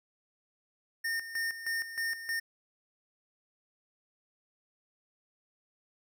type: tone with tremolo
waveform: square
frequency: 1824 Hz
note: A#6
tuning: 38 cents flat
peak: -31 dBFS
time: 1.04-2.4 s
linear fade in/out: 10 ms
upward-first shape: square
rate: 3.2 Hz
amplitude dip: 70%
effects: none